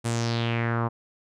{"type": "tone with low-pass filter sweep", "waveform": "sawtooth", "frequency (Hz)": 116.54, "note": "A#2", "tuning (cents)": 0, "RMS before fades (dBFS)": -26, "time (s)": [0.04, 0.89], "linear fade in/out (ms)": 20, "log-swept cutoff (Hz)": [9500, 1000], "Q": 3.4, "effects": []}